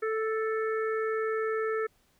harmonic tone, 440.1 Hz, A4, in tune, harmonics 1 / 3 / 4 / 5, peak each -28 / -35 / -38 / -45 dBFS, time 0.02-1.87 s, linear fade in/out 10 ms, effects pink hiss -68 dBFS RMS until 2.19 s

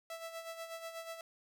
sawtooth tone with tremolo, 659.3 Hz, E5, in tune, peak -37 dBFS, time 0.1-1.21 s, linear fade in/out 2 ms, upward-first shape sine, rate 8.2 Hz, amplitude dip 60%, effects none

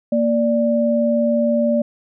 sine tone pair together, 232.8 / 586.6 Hz, A#3 / D5, -2 / -2 cents, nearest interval octave + major third, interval 1600 cents, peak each -17 dBFS, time 0.12-1.82 s, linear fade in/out 5 ms, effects none

